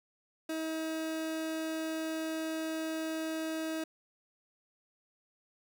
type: tone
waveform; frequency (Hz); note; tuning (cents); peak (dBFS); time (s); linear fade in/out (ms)
30% pulse; 319.1; D#4; +44; -31; 0.49-3.84; 5
effects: none